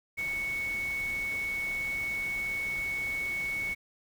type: tone in noise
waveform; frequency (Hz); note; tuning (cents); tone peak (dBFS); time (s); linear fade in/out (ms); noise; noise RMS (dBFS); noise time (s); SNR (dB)
sine; 2217; C#7; 0; -30; 0.17-3.75; 20; pink; -45; 0.17-3.75; +12
effects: none